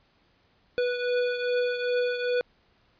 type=beating tone pair; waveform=square; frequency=491.3 / 493.8 Hz; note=B4 / B4; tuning=-9 / 0 cents; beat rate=2.5 Hz; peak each=-26 / -33 dBFS; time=0.78-2.41 s; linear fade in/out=0 ms; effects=pink hiss -65 dBFS RMS until 2.99 s + resampled to 11025 Hz